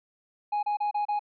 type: tone bursts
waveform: triangle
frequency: 830.6 Hz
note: G#5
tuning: in tune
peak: -22 dBFS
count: 5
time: 0.52-1.194 s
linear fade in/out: 10 ms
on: 110 ms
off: 31 ms
effects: tanh soft clip ceiling -19 dBFS + resampled to 11025 Hz